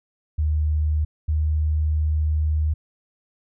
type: tone pair in turn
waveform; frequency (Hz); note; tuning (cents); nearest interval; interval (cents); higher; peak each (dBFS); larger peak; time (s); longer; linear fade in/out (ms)
sine; 76.4 / 76.93; D#2 / D#2; -31 / -19; unison; 12; second; -18; neither; 0.38-1.05 / 1.28-2.74; second; 10
effects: none